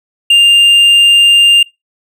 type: tone with hard clipping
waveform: sine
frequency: 2800 Hz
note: F7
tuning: 4 cents sharp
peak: -4 dBFS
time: 0.3-1.63 s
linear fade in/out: 5 ms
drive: 3 dB
effects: noise-tail reverb RT60 0.2 s tail -23 dB re dry